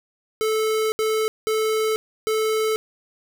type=tone bursts at uneven times; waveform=square; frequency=436.6 Hz; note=A4; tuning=13 cents flat; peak=-20 dBFS; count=4; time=0.41-0.92 / 0.99-1.28 / 1.47-1.96 / 2.27-2.76 s; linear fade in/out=0 ms; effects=none